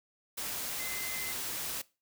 sine tone in noise, 2057 Hz, C7, 30 cents flat, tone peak -40 dBFS, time 0.79-1.33 s, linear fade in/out 10 ms, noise white, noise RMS -37 dBFS, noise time 0.37-1.82 s, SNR -6 dB, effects noise-tail reverb RT60 0.3 s tail -21 dB re dry

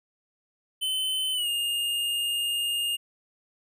square tone with pitch glide, 3051 to 2830 Hz, G7 to F7, -48 to +22 cents, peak -26 dBFS, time 0.81-2.97 s, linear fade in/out 20 ms, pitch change -130 cents, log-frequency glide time 1.33-1.48 s, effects none

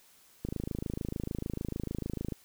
click train, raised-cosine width 3 ms, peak -21 dBFS, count 51, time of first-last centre 0.45-2.323 s, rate 26.7 Hz, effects white hiss -61 dBFS RMS until 2.44 s

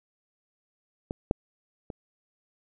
clicks, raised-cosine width 2 ms, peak -18 / -9 / -23 dBFS, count 3, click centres 1.109 / 1.311 / 1.902 s, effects none

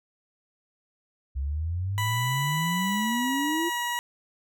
sine exponential sweep, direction up, 65.41 to 349.2 Hz, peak -26 dBFS, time 1.35-3.7 s, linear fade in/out 20 ms
20% pulse tone with pitch glide, 987.8 to 961.3 Hz, B5 to B5, 0 to -47 cents, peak -22 dBFS, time 1.98-3.99 s, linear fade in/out 0 ms, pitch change -47 cents, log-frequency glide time 2.76-3.32 s
effects none

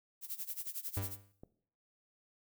violet noise with tremolo, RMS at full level -39 dBFS, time 0.21-1.17 s, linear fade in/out 50 ms, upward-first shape sine, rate 11 Hz, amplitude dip 90%
45% pulse tone with exponential decay, 98 Hz, G2, in tune, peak -32 dBFS, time 0.97-1.32 s, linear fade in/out 0 ms, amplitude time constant 74 ms
click, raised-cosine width 2 ms, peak -37 dBFS, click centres 1.435 s
effects noise-tail reverb RT60 0.6 s tail -17 dB re dry

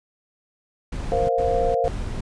brown noise bursts, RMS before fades -28 dBFS, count 3, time 0.92-2.208 s, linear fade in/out 5 ms, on 370 ms, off 89 ms
sine chord, Bb suspended second, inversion none, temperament just, 466.2 / 524.4 / 699.2 Hz, Bb4 / C5 / F5, 0 / +4 / +2 cents, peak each -23 dBFS, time 1.12-1.88 s, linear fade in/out 0 ms
effects resampled to 22050 Hz

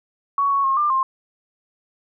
sine tone with pitch steps, 1119 / 1111 / 1077 / 1193 / 1060 Hz, C#6 / C#6 / C6 / D6 / C6, +16 / +4 / +50 / +27 / +22 cents, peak -16 dBFS, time 0.38-1.03 s, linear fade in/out 2 ms, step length 130 ms, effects none

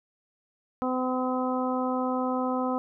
harmonic tone, 255.2 Hz, C4, 43 cents flat, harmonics 1 / 2 / 3 / 4 / 5, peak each -28 / -31 / -33 / -34 / -35 dBFS, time 0.82-2.78 s, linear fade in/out 0 ms, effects none

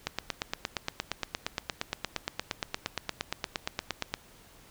click train, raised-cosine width 0.2 ms, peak -12 dBFS, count 36, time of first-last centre 0.07-4.14 s, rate 8.6 Hz, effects pink hiss -56 dBFS RMS until 4.7 s

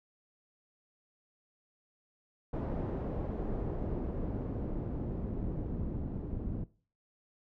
pink noise with low-pass filter sweep, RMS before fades -36 dBFS, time 2.53-6.64 s, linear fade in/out 5 ms, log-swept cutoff 590 to 270 Hz, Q 0.92, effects noise-tail reverb RT60 0.4 s tail -19 dB re dry

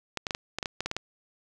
clicks, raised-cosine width 0.2 ms, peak -13 dBFS, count 11, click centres 0.173 / 0.268 / 0.308 / 0.349 / 0.586 / 0.628 / 0.658 / 0.806 / 0.86 / 0.914 / 0.966 s, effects none

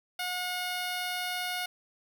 10% pulse tone, 723 Hz, F#5, 40 cents flat, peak -23 dBFS, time 0.19-1.66 s, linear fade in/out 5 ms, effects none

